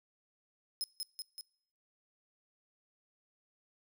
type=tone with echo; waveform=sawtooth; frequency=5130 Hz; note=E8; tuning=48 cents flat; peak=-31 dBFS; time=0.81-0.84 s; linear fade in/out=0 ms; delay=190 ms; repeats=3; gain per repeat=-3 dB; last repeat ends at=1.41 s; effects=noise-tail reverb RT60 0.7 s tail -25 dB re dry